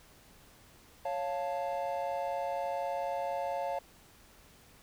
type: chord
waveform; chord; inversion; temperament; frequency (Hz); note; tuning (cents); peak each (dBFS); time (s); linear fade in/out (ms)
triangle; Db augmented; none; equal; 554.4 / 698.5 / 880; Db5 / F5 / A5; 0 / 0 / 0; -34 / -34 / -36; 1.05-3.79; 5
effects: pink hiss -59 dBFS RMS until 4.82 s